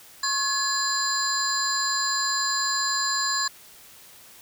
sine tone cluster, 1083 / 1694 / 4109 / 4837 / 7230 Hz, C#6 / G#6 / C8 / D#8 / A8, -41 / +34 / -32 / -50 / +46 cents, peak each -29 dBFS, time 0.23-3.48 s, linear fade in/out 5 ms, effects white hiss -49 dBFS RMS until 4.41 s

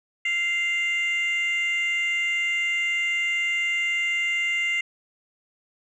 sine tone pair together, 2088 / 2787 Hz, C7 / F7, -4 / -4 cents, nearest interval perfect fourth, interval 500 cents, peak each -21 / -26 dBFS, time 0.25-4.81 s, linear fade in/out 5 ms, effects tanh soft clip ceiling -19 dBFS

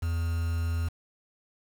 triangle tone with quantisation, 83.6 Hz, E2, 25 cents sharp, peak -24 dBFS, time 0.02-0.89 s, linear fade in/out 10 ms, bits 7, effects none

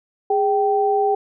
sine tone pair together, 412.1 / 778 Hz, G#4 / G5, -13 / -13 cents, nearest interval major seventh, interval 1100 cents, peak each -18 dBFS, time 0.3-1.15 s, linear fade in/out 5 ms, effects none

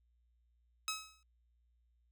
10% pulse tone with exponential decay, 1283 Hz, E6, 47 cents flat, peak -25 dBFS, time 0.88-1.23 s, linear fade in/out 1 ms, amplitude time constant 74 ms, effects added 59 Hz sine -70 dBFS peak until 2.11 s

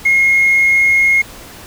triangle tone, 2152 Hz, C7, 48 cents sharp, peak -5 dBFS, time 0.05-1.22 s, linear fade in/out 10 ms, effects tanh soft clip ceiling -5 dBFS + pink hiss -35 dBFS RMS until 1.66 s

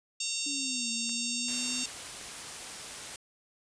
harmonic tone, 916 Hz, A#5, 31 cents flat, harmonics 3 / 4 / 5 / 6 / 7 / 8 / 9, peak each -39 / -39 / -39 / -39 / -39 / -39 / -39 dBFS, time 0.2-1.86 s, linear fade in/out 5 ms
sine linear two-way sweep, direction down then up, 290 to 230 to 252.2 Hz, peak -39 dBFS, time 0.46-1.84 s, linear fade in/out 5 ms, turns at 0.9 s
clicks, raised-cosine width 0.3 ms, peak -32 dBFS, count 2, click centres 1.094 / 2.213 s
white noise, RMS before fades -41 dBFS, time 1.48-3.16 s, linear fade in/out 2 ms
effects resampled to 22050 Hz

